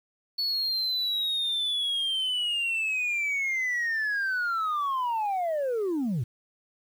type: linear sweep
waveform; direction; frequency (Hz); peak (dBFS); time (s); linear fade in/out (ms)
sine; down; 4435 to 103.83; -23; 0.38-6.24; 10
effects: tanh soft clip ceiling -24 dBFS + 9-bit